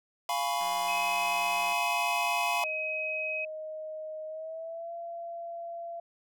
square chord, C# dominant seventh, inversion first, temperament equal, 698.5 / 830.6 / 987.8 / 1108.7 Hz, E#5 / G#5 / B5 / C#6, 0 / 0 / 0 / 0 cents, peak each -33 / -36 / -33 / -38 dBFS, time 0.29-2.64 s, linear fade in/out 2 ms
click train, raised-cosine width 0.5 ms, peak -35 dBFS, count 202, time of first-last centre 0.61-1.727 s, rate 180 Hz
sine tone, 2535 Hz, D#7, 32 cents sharp, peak -31 dBFS, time 0.88-3.45 s, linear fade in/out 5 ms
sine tone with pitch glide, 624 to 680.5 Hz, D#5 to F5, +5 to -45 cents, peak -36 dBFS, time 2.63-6 s, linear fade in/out 5 ms, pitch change +150 cents, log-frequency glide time 4.27-4.93 s
effects none

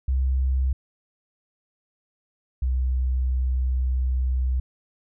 sine tone pair in turn, 65.41 / 63.73 Hz, C2 / C2, 0 / -45 cents, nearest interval unison, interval 45 cents, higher first, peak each -19 / -20 dBFS, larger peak first, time 0.08-0.73 / 2.62-4.6 s, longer second, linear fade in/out 5 ms, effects none

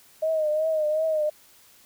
sine tone with vibrato, 622.3 Hz, D#5, in tune, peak -21 dBFS, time 0.22-1.3 s, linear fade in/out 10 ms, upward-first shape triangle, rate 2.7 Hz, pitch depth 66 cents each way, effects white hiss -55 dBFS RMS until 1.85 s

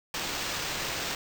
violet noise with sample-and-hold, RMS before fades -33 dBFS, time 0.14-1.15 s, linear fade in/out 2 ms, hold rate 11025 Hz, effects none

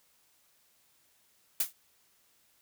blue noise with exponential decay, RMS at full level -23 dBFS, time 1.6-1.73 s, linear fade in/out 5 ms, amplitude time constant 27 ms, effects white hiss -68 dBFS RMS until 2.61 s

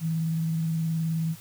sine tone with vibrato, 162.2 Hz, E3, 28 cents flat, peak -24 dBFS, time 0-1.36 s, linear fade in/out 50 ms, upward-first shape triangle, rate 19 Hz, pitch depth 31 cents each way, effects added 108 Hz sine -50 dBFS peak until 1.4 s + white hiss -49 dBFS RMS until 1.4 s

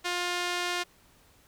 sawtooth tone with band-pass filter, 353.8 Hz, F4, 23 cents sharp, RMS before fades -31 dBFS, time 0.04-0.84 s, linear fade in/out 20 ms, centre 3100 Hz, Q 0.62, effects pink hiss -61 dBFS RMS until 1.47 s

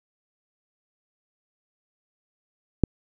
click, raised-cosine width 3 ms, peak -4 dBFS, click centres 2.837 s, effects none

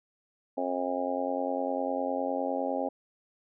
harmonic tone, 89.9 Hz, F#2, 49 cents flat, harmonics 3 / 4 / 5 / 6 / 7 / 8 / 9, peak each -34 / -44 / -39 / -33 / -35 / -40 / -35 dBFS, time 0.57-2.89 s, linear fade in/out 10 ms, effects none

